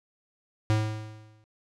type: tone with exponential decay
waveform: square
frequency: 108.2 Hz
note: A2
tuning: 29 cents flat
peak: -20 dBFS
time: 0.7-1.44 s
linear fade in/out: 0 ms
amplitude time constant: 160 ms
effects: low-pass 7000 Hz 12 dB/octave